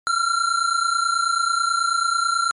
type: tone pair together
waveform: square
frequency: 1353.8 / 1383 Hz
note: E6 / F6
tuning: +46 / -17 cents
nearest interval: unison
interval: 37 cents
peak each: -22 dBFS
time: 0.07-2.51 s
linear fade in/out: 0 ms
effects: MP3 48 kbps